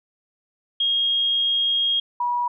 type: tone pair in turn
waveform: sine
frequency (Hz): 3257 / 968.3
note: G#7 / B5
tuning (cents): -34 / -34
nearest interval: octave + major sixth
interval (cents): 2100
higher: first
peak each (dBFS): -18 / -20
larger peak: first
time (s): 0.8-2 / 2.2-2.48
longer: first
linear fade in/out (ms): 5
effects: none